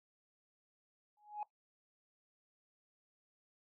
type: tone with exponential growth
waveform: sine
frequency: 837 Hz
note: G#5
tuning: 13 cents sharp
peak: -34 dBFS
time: 1.17-1.43 s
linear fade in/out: 2 ms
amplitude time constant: 55 ms
effects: noise-tail reverb RT60 0.1 s tail -17 dB re dry + tanh soft clip ceiling -34 dBFS

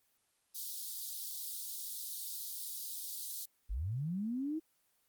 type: high-pass noise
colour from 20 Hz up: white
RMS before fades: -42 dBFS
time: 0.54-3.46 s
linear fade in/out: 20 ms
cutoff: 3600 Hz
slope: 48 dB/octave
type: linear sweep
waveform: sine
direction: up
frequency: 40 to 326.6 Hz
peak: -34 dBFS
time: 3.69-4.6 s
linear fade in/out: 20 ms
effects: white hiss -75 dBFS RMS until 5.08 s + Opus 24 kbps

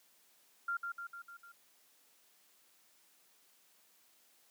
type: tone with echo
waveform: sine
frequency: 1390 Hz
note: F6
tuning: 9 cents flat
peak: -33 dBFS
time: 0.68-0.77 s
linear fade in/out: 5 ms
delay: 150 ms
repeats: 5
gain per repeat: -4 dB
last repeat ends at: 1.52 s
effects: white hiss -68 dBFS RMS until 4.5 s + high-pass 200 Hz 12 dB/octave

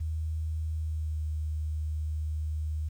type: tone with pitch glide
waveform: sine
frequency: 79 to 77.28 Hz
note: D#2 to D#2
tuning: +27 to -11 cents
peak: -29 dBFS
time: 0-2.89 s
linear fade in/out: 10 ms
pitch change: -38 cents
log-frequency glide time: 0.75-1.24 s
effects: 10-bit

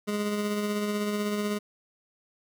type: tone with tremolo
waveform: 25% pulse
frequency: 207.7 Hz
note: G#3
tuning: in tune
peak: -22 dBFS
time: 0.07-1.59 s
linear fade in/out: 20 ms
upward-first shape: sine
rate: 16 Hz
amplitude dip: 30%
effects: none

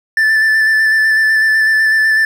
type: tone with vibrato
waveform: triangle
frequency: 1760 Hz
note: A6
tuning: in tune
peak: -7 dBFS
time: 0.17-2.25 s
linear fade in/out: 2 ms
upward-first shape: square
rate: 8 Hz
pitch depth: 15 cents each way
effects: none

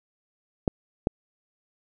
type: clicks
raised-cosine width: 2 ms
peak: -8 dBFS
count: 2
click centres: 0.678 / 1.071 s
effects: none

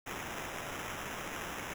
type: noise with sample-and-hold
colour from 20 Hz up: white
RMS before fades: -41 dBFS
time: 0.06-1.74 s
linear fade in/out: 10 ms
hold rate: 4410 Hz
effects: none

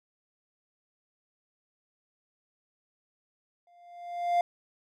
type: tone with exponential growth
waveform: triangle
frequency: 698.5 Hz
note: F5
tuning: in tune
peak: -18 dBFS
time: 3.67-4.41 s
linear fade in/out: 2 ms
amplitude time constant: 160 ms
effects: none

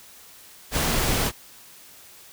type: noise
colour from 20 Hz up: pink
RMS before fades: -23 dBFS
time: 0.71-1.32 s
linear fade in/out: 50 ms
effects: white hiss -48 dBFS RMS until 2.32 s

